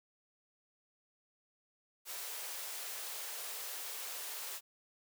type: high-pass noise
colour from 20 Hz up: white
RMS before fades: -43 dBFS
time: 2.05-4.61 s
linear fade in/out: 50 ms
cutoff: 390 Hz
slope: 48 dB/octave
effects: none